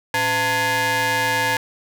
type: ring-modulated tone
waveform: sawtooth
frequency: 392 Hz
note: G4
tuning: in tune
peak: -11 dBFS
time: 0.14-1.57 s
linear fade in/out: 2 ms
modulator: 1290 Hz
effects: none